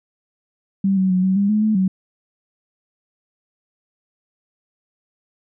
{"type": "tone with pitch steps", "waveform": "sine", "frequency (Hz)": [194.9, 188.6, 183.8, 188.9, 200.3, 212.6, 216.3, 188.7], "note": ["G3", "F#3", "F#3", "F#3", "G3", "G#3", "A3", "F#3"], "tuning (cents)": [-10, 33, -11, 36, 38, 41, -29, 34], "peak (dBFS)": -14, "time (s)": [0.84, 1.88], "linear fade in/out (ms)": 5, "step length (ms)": 130, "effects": []}